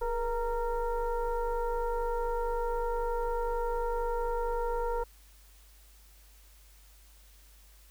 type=tone with frequency modulation; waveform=sine; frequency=477.5 Hz; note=A#4; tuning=42 cents sharp; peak=-28 dBFS; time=0.01-5.04 s; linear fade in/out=10 ms; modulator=452 Hz; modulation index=1.2; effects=added 50 Hz sine -55 dBFS peak until 7.9 s + white hiss -61 dBFS RMS until 7.9 s